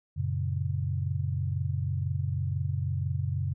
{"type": "chord", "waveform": "sine", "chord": "F# major", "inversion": "none", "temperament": "equal", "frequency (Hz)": [92.5, 116.54, 138.59], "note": ["F#2", "A#2", "C#3"], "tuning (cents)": [0, 0, 0], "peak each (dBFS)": [-30, -34, -31], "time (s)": [0.16, 3.54], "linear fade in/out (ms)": 20, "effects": []}